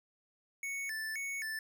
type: tone with vibrato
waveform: square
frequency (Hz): 1975.5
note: B6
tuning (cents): 0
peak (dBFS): -37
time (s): 0.63-1.59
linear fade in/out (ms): 2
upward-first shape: square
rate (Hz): 1.9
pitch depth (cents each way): 200
effects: none